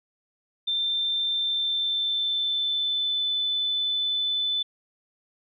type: tone with pitch glide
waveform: sine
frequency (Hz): 3573 to 3508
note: A7 to A7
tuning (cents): +26 to -6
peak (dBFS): -23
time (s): 0.67-4.63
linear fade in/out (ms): 10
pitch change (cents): -32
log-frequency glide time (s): 1.29-3.3
effects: none